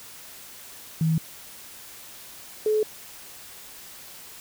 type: tone pair in turn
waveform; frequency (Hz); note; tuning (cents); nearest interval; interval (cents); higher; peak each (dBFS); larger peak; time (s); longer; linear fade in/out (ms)
sine; 160.8 / 429.3; E3 / A4; -43 / -43; octave + perfect fourth; 1700; second; -19 / -19; neither; 1.01-1.18 / 2.66-2.83; neither; 2
effects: white hiss -44 dBFS RMS until 4.4 s